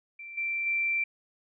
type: tone with level steps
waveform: sine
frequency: 2349 Hz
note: D7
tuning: in tune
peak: -40 / -28 / -25 dBFS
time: 0.19-1.04 s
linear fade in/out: 5 ms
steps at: 0.37 / 0.66 s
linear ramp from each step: 10 ms
effects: none